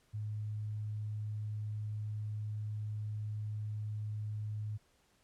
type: tone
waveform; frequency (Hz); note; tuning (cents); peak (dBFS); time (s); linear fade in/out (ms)
sine; 106.2; G#2; +39; -36; 0.13-4.78; 20
effects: pink hiss -71 dBFS RMS until 5.23 s + low-pass 11000 Hz 12 dB/octave